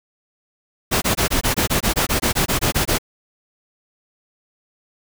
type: noise bursts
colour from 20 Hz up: pink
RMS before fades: -18 dBFS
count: 16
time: 0.91-2.985 s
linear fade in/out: 20 ms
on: 110 ms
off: 21 ms
effects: none